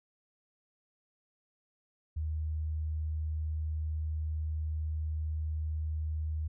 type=tone; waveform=sine; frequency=77.78 Hz; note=D#2; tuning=in tune; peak=-31 dBFS; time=2.16-6.48 s; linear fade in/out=10 ms; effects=none